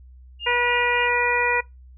sine tone with tremolo, 2824 Hz, F7, 19 cents sharp, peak -28 dBFS, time 0.39-1.09 s, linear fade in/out 50 ms, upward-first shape sine, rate 3.5 Hz, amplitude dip 60%
harmonic tone, 484.9 Hz, B4, 32 cents flat, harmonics 1 / 2 / 3 / 4 / 5, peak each -26 / -24 / -28 / -24 / -24 dBFS, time 0.46-1.61 s, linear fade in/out 10 ms
effects noise-tail reverb RT60 0.2 s tail -23 dB re dry + added 63 Hz sine -43 dBFS peak until 1.97 s

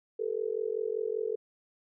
sine tone with amplitude modulation, 440 Hz, A4, in tune, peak -25 dBFS, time 0.19-1.36 s, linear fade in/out 10 ms, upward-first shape sine, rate 45.2 Hz, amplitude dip 100%, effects none

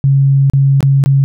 sine tone with dropouts, 137.4 Hz, C#3, 15 cents flat, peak -6 dBFS, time 0.04-1.24 s, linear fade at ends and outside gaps 0 ms, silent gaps 0.499-0.535 / 0.806-0.828 / 1.039-1.06 s, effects none

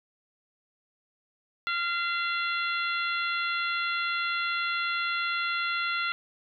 harmonic tone with a mistuned harmonic, 684 Hz, F5, 36 cents flat, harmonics 2 / 3 / 4 / 5 / 6, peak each -29 / -33 / -35 / -37 / -39 dBFS, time 1.67-6.12 s, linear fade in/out 0 ms, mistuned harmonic 2, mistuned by +22 cents, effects none

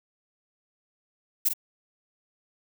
violet noise with echo, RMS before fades -22 dBFS, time 1.45-1.49 s, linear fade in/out 10 ms, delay 46 ms, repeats 1, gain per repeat -7 dB, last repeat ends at 1.536 s, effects none

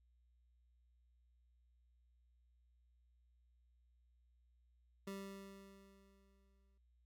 25% pulse tone with exponential decay, 196 Hz, G3, in tune, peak -40 dBFS, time 5.07-6.78 s, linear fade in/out 5 ms, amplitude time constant 370 ms, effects added 60 Hz sine -70 dBFS peak until 7.05 s

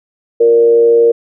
sine tone with frequency modulation, 466.2 Hz, A#4, in tune, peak -5 dBFS, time 0.4-1.12 s, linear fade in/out 10 ms, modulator 118 Hz, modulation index 0.36, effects none

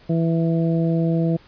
harmonic tone, 165.2 Hz, E3, 4 cents sharp, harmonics 1 / 2 / 3 / 4, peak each -18 / -24 / -28 / -30 dBFS, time 0.09-1.37 s, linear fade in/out 10 ms, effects pink hiss -51 dBFS RMS until 1.47 s + resampled to 11025 Hz

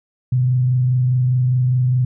sine tone with frequency modulation, 126.4 Hz, B2, 41 cents sharp, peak -13 dBFS, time 0.32-2.05 s, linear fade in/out 5 ms, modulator 24.9 Hz, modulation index 0.21, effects none

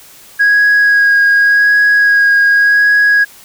sine tone with vibrato, 1649 Hz, G#6, 13 cents flat, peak -4 dBFS, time 0.39-3.25 s, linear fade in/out 20 ms, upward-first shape sine, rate 0.87 Hz, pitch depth 14 cents each way, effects tanh soft clip ceiling -4 dBFS + white hiss -39 dBFS RMS until 3.44 s

